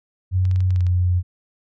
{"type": "tone with pitch glide", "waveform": "sine", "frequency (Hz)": [92.5, 89.71], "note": ["F#2", "F2"], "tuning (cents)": [0, 47], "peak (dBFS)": -15, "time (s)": [0.31, 1.23], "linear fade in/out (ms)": 50, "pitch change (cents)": -53, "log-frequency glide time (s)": [0.7, 0.83]}
{"type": "clicks", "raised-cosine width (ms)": 0.2, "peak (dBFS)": -24, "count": 8, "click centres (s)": [0.453, 0.513, 0.56, 0.605, 0.706, 0.761, 0.807, 0.867]}
{"effects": []}